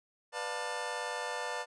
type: chord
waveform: 25% pulse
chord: B half-diminished seventh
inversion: none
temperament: just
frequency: 493.9 / 592.7 / 711.2 / 889 Hz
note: B4 / D5 / F5 / A5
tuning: 0 / +16 / +31 / +18 cents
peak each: -37 / -38 / -39 / -36 dBFS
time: 0.32-1.66 s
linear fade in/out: 50 ms
effects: resampled to 22050 Hz